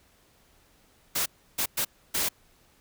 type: noise bursts at uneven times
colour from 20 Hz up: white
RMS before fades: -27 dBFS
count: 4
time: 1.15-1.26 / 1.58-1.66 / 1.77-1.85 / 2.14-2.29 s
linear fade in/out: 10 ms
effects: pink hiss -62 dBFS RMS until 2.8 s